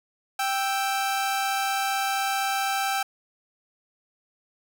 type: tone pair together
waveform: sawtooth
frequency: 784 / 1318.5 Hz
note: G5 / E6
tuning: 0 / 0 cents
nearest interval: major sixth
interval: 900 cents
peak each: -21 / -27 dBFS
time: 0.39-3.03 s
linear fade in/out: 5 ms
effects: none